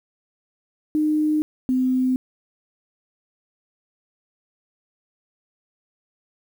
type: tone pair in turn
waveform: sine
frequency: 305.6 / 256.4 Hz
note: D#4 / C4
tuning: -31 / -35 cents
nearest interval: minor third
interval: 304 cents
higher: first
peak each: -17 dBFS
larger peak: neither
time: 0.95-1.42 / 1.69-2.16 s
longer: neither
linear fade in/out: 0 ms
effects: 8-bit